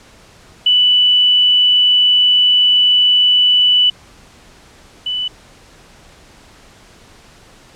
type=tone pair in turn; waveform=sine; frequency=2973 / 2984 Hz; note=F#7 / F#7; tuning=+8 / +14 cents; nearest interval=unison; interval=6 cents; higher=second; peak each=-8 / -17 dBFS; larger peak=first; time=0.66-3.9 / 5.06-5.28 s; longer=first; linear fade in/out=5 ms; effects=pink hiss -44 dBFS RMS until 7.75 s + low-pass 8000 Hz 12 dB/octave